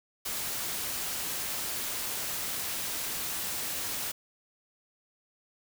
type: noise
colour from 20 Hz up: white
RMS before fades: -34 dBFS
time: 0.25-4.12 s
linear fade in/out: 10 ms
effects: none